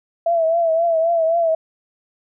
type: tone with vibrato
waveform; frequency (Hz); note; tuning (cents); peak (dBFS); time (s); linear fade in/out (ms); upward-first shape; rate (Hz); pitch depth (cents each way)
sine; 663; E5; +10; -14; 0.26-1.55; 5; triangle; 3.8; 69
effects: none